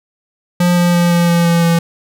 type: tone with pitch steps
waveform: square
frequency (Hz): 176.2 / 174.88 / 173.57 / 172.28 / 170.99 / 169.71 / 168.44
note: F3 / F3 / F3 / F3 / F3 / F3 / E3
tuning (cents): +16 / +3 / -10 / -23 / -36 / -49 / +38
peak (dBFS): -10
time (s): 0.6-1.79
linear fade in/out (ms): 5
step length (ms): 170
effects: none